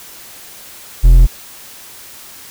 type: tone with hard clipping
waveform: triangle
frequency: 42.26 Hz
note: E1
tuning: 44 cents sharp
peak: -4 dBFS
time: 1.03-1.27 s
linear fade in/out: 20 ms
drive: 9 dB
effects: white hiss -36 dBFS RMS until 2.5 s